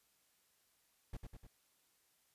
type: noise with echo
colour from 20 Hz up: brown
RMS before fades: -43 dBFS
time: 1.13-1.17 s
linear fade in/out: 5 ms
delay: 100 ms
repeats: 3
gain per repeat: -4 dB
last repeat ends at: 1.47 s
effects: white hiss -75 dBFS RMS until 2.34 s + resampled to 32000 Hz